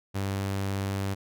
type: tone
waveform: sawtooth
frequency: 98 Hz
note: G2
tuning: in tune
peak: -24 dBFS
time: 0.14-1.15 s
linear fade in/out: 20 ms
effects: none